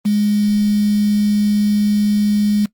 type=tone with quantisation; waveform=sine; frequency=207.7 Hz; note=G#3; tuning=in tune; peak=-12 dBFS; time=0.05-2.66 s; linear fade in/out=10 ms; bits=5; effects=noise-tail reverb RT60 0.1 s tail -21 dB re dry + Opus 32 kbps